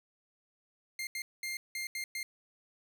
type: tone bursts at uneven times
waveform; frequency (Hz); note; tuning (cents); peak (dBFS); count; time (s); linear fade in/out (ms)
sawtooth; 2110; C7; +14; -32; 6; 0.99-1.07 / 1.15-1.22 / 1.43-1.57 / 1.75-1.87 / 1.95-2.04 / 2.15-2.23; 2
effects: none